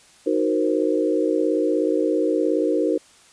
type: chord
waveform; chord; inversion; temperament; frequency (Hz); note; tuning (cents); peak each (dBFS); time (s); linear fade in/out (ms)
sine; C half-diminished seventh; first; equal; 311.1 / 370 / 466.2 / 523.3; Eb4 / Gb4 / Bb4 / C5; 0 / 0 / 0 / 0; -22 / -24 / -23 / -25; 0.26-2.98; 10
effects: white hiss -52 dBFS RMS until 3.32 s + resampled to 22050 Hz